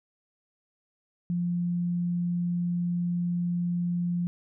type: tone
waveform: sine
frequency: 174.61 Hz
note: F3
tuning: in tune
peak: -25 dBFS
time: 1.3-4.27 s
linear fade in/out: 0 ms
effects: none